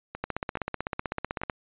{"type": "two click trains", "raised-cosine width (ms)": 0.5, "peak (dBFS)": [-14, -20], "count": [21, 4], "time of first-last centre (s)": [[0.24, 1.498], [0.15, 1.416]], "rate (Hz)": [15.9, 2.37], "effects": ["resampled to 8000 Hz"]}